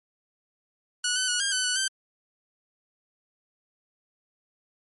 10% pulse tone with pitch steps, 1467 / 1514 / 1461 / 1609 / 1509 / 1483 / 1555 Hz, F#6 / F#6 / F#6 / G6 / F#6 / F#6 / G6, -15 / +39 / -22 / +45 / +34 / +4 / -14 cents, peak -15 dBFS, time 1.04-1.88 s, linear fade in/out 5 ms, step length 120 ms, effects MP3 48 kbps

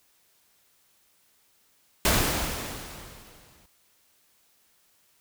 pink noise with exponential decay, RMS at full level -20 dBFS, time 2.05-3.66 s, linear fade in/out 2 ms, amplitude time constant 350 ms, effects white hiss -65 dBFS RMS until 5.2 s

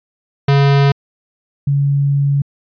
square / sine tone pair in turn, 140 / 140.89 Hz, C#3 / C#3, +18 / +28 cents, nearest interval unison, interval 10 cents, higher second, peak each -9 / -11 dBFS, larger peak first, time 0.48-0.92 / 1.67-2.42 s, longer second, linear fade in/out 5 ms, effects resampled to 11025 Hz

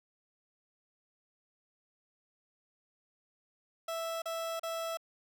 30% pulse tone bursts, 659.3 Hz, E5, in tune, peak -32 dBFS, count 3, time 3.88-4.972 s, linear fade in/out 5 ms, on 340 ms, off 36 ms, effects none

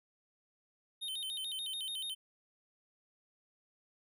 square tone with vibrato, 3377 Hz, G#7, 28 cents sharp, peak -38 dBFS, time 1.01-2.15 s, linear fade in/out 20 ms, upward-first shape square, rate 6.9 Hz, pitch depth 160 cents each way, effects none

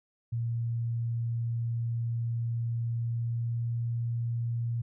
sine tone with pitch glide, 116.7 to 117.44 Hz, A#2 to A#2, +2 to +13 cents, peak -28 dBFS, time 0.32-4.82 s, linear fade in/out 10 ms, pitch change +11 cents, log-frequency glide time 2.94-3.73 s, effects none

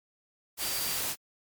sine tone in noise, 4699 Hz, D8, in tune, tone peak -38 dBFS, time 0.59-1.01 s, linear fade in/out 50 ms, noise white, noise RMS -32 dBFS, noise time 0.57-1.16 s, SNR -9 dB, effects MP3 96 kbps

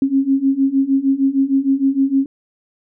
sine beating tone pair, 267.7 / 274.2 Hz, C4 / C#4, +40 / -19 cents, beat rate 6.5 Hz, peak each -17 / -15 dBFS, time 0.02-2.26 s, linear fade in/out 2 ms, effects none

